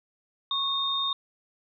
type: tone pair together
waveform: sine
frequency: 1100 / 3675 Hz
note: C#6 / A#7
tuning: -14 / -25 cents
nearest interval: octave + major sixth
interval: 2089 cents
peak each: -31 / -26 dBFS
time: 0.51-1.13 s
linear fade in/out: 2 ms
effects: none